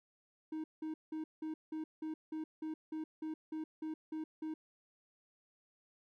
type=tone bursts; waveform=triangle; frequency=313.6 Hz; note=D#4; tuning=14 cents sharp; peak=-36 dBFS; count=14; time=0.52-4.54 s; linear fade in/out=5 ms; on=120 ms; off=180 ms; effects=none